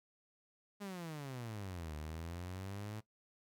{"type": "exponential two-way sweep", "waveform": "sawtooth", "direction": "down then up", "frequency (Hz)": [207.7, 74.8, 109.6], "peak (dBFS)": -39, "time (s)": [0.8, 3.01], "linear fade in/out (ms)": 20, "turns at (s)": 1.95, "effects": ["noise-tail reverb RT60 0.1 s tail -17 dB re dry"]}